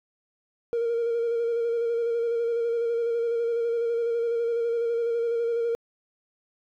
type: tone with vibrato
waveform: triangle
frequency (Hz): 466.2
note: A#4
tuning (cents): 0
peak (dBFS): -20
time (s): 0.73-5.75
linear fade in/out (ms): 0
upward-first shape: square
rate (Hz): 12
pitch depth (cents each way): 21
effects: tanh soft clip ceiling -19 dBFS